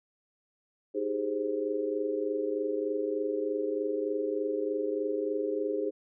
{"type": "chord", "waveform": "sine", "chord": "Ab major seventh", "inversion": "second", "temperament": "equal", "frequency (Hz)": [311.1, 392, 415.3, 523.3], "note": ["Eb4", "G4", "Ab4", "C5"], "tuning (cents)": [0, 0, 0, 0], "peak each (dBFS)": [-35, -36, -31, -35], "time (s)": [0.94, 5.91], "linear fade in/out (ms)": 20, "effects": []}